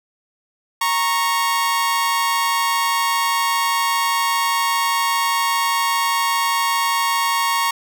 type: tone pair together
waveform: sawtooth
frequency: 930 / 1102.5 Hz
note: A#5 / C#6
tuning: -4 / -10 cents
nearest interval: minor third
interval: 294 cents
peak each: -16 dBFS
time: 0.81-7.71 s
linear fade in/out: 5 ms
effects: none